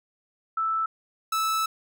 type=tone pair in turn; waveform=sine / 45% pulse; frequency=1318.5 / 1310.1 Hz; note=E6 / E6; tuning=0 / -11 cents; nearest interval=unison; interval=11 cents; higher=first; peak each=-23 dBFS; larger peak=neither; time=0.57-0.86 / 1.32-1.66 s; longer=second; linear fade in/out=5 ms; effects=none